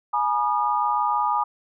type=tone cluster; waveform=sine; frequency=839 / 965 / 1218 Hz; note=G#5 / B5 / D#6; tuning=+17 / -40 / -37 cents; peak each=-24 dBFS; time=0.13-1.44 s; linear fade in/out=10 ms; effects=none